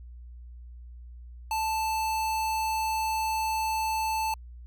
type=tone; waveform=square; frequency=880 Hz; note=A5; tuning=in tune; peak=-27 dBFS; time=1.51-4.34 s; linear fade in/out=2 ms; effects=added 60 Hz sine -42 dBFS peak until 4.66 s